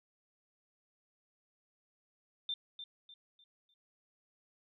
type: tone with echo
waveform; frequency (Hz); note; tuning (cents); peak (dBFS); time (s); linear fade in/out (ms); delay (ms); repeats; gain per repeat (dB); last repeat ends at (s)
sine; 3578; A7; +28; -34; 2.49-2.54; 2; 300; 4; -9; 3.74
effects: none